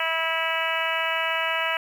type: harmonic tone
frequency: 325.8 Hz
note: E4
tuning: 20 cents flat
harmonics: 2 / 3 / 4 / 5 / 6 / 7 / 8 / 9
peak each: -31 / -31 / -31 / -31 / -31 / -31 / -31 / -31 dBFS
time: 0-1.77 s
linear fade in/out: 2 ms
effects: 8-bit